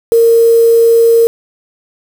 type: tone with quantisation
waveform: sine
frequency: 461 Hz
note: A#4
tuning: 19 cents flat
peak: -4 dBFS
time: 0.12-1.27 s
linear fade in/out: 0 ms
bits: 4
effects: none